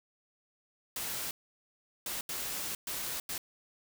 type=noise bursts at uneven times; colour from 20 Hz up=white; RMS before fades=-37 dBFS; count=5; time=0.96-1.31 / 2.06-2.21 / 2.29-2.75 / 2.87-3.2 / 3.29-3.38 s; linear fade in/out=2 ms; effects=none